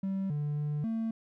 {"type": "tone with pitch steps", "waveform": "triangle", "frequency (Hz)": [193.2, 147.4, 148.3, 224.9], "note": ["G3", "D3", "D3", "A3"], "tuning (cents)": [-25, 7, 17, 38], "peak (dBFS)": -27, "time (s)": [0.03, 1.11], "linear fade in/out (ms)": 5, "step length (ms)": 270, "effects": ["tanh soft clip ceiling -23 dBFS"]}